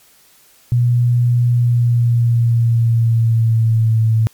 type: tone with pitch glide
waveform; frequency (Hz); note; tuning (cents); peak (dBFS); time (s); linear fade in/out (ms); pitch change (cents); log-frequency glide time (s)
sine; 121.1 to 111.69; B2 to A2; -34 to +26; -10; 0.72-4.27; 0; -140; 1.47-4
effects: white hiss -50 dBFS RMS until 4.33 s + MP3 96 kbps